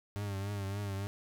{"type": "tone with vibrato", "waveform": "40% pulse", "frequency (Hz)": 100, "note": "G2", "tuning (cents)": 35, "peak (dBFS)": -34, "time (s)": [0.16, 1.07], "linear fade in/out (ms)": 0, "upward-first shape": "triangle", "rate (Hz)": 3.5, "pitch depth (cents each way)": 62, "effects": []}